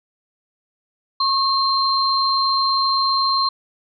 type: tone pair together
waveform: sine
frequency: 1087 / 4156 Hz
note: C#6 / C8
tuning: -34 / -12 cents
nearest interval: octave + major seventh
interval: 2322 cents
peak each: -18 / -19 dBFS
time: 1.2-3.49 s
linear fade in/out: 5 ms
effects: none